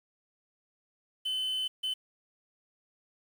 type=tone bursts at uneven times; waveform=triangle; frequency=3040 Hz; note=F#7; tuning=46 cents sharp; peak=-28 dBFS; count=2; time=1.25-1.68 / 1.83-1.94 s; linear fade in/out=10 ms; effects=9-bit